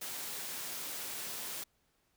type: high-pass noise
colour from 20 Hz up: white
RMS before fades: -41 dBFS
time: 0.01-1.64 s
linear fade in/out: 10 ms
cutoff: 130 Hz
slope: 12 dB/octave
effects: pink hiss -75 dBFS RMS until 2.16 s

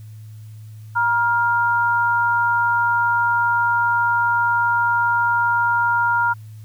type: tone pair together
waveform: sine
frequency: 950 / 1402.5 Hz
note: A#5 / F6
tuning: +33 / +7 cents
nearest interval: perfect fifth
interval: 674 cents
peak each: -18 dBFS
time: 0.95-6.34 s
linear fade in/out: 20 ms
effects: added 108 Hz sine -35 dBFS peak until 6.64 s + white hiss -57 dBFS RMS until 6.64 s

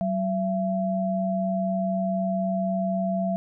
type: tone pair together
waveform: sine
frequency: 189.13 / 674 Hz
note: F#3 / E5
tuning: +38 / +38 cents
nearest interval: octave + minor seventh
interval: 2200 cents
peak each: -25 / -26 dBFS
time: 0.01-3.36 s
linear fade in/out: 0 ms
effects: none

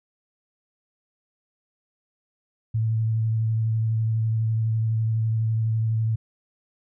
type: tone with vibrato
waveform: sine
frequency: 111.5 Hz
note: A2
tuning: 23 cents sharp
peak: -20 dBFS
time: 2.74-6.16 s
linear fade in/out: 10 ms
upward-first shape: triangle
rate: 12 Hz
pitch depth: 24 cents each way
effects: none

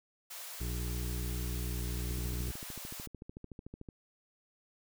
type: high-pass noise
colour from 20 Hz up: white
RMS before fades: -45 dBFS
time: 0.3-3.07 s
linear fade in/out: 10 ms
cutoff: 490 Hz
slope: 48 dB/octave
type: harmonic tone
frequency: 60.4 Hz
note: B1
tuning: 38 cents flat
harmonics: 1 / 2 / 3 / 5 / 6 / 7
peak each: -35 / -41 / -45 / -49 / -51 / -52 dBFS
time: 0.6-2.52 s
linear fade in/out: 10 ms
type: click train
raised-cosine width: 3 ms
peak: -32 dBFS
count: 25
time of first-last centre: 2.11-3.888 s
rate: 13.5 Hz
effects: none

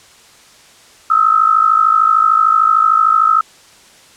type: tone pair together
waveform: sine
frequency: 1267.7 / 1321 Hz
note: D#6 / E6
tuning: +32 / +3 cents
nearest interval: minor second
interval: 71 cents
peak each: -11 dBFS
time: 1.1-3.41 s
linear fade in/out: 5 ms
effects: white hiss -44 dBFS RMS until 4.16 s + low-pass 8000 Hz 12 dB/octave

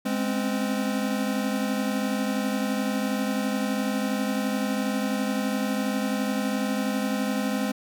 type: tone cluster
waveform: square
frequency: 207.9 / 258.8 / 270.8 / 514 Hz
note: G#3 / C4 / C#4 / C5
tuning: +2 / -19 / -40 / -31 cents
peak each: -28 / -30 / -34 / -35 dBFS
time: 0.05-7.72 s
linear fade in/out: 10 ms
effects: none

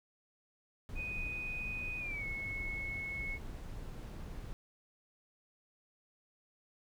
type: noise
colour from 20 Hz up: brown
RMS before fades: -44 dBFS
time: 0.89-4.53 s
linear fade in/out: 0 ms
type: tone with pitch glide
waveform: sine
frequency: 2489 to 2192 Hz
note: D#7 to C#7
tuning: 0 to -20 cents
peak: -38 dBFS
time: 0.95-3.39 s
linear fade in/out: 50 ms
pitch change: -220 cents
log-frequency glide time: 1.99-2.25 s
effects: none

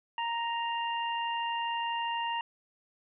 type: harmonic tone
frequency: 932.3 Hz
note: A#5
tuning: in tune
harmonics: 1 / 2 / 3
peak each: -31 / -40 / -37 dBFS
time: 0.18-2.41 s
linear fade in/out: 2 ms
effects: none

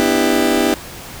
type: chord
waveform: 30% pulse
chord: E minor seventh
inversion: second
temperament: just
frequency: 247.2 / 296.7 / 329.6 / 395.6 Hz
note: B3 / D4 / E4 / G4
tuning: +2 / +18 / 0 / +16 cents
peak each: -16 dBFS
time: 0-0.74 s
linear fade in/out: 0 ms
effects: pink hiss -33 dBFS RMS until 1.2 s

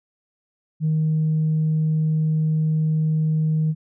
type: tone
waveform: sine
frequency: 156.5 Hz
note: D#3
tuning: 10 cents sharp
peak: -16 dBFS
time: 0.8-3.75 s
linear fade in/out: 50 ms
effects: tanh soft clip ceiling -14 dBFS

